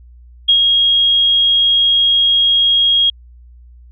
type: tone with ADSR envelope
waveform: sine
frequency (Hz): 3273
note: G#7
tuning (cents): -26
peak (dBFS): -6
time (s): 0.48-3.1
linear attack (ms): 13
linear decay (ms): 82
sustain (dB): -3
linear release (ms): 4
effects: added 60 Hz sine -38 dBFS peak until 3.91 s